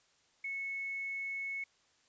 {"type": "tone with quantisation", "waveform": "sine", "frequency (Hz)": 2200, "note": "C#7", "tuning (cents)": -14, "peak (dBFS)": -36, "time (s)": [0.44, 1.64], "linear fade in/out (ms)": 5, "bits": 10, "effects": ["white hiss -70 dBFS RMS until 2.08 s", "resampled to 16000 Hz"]}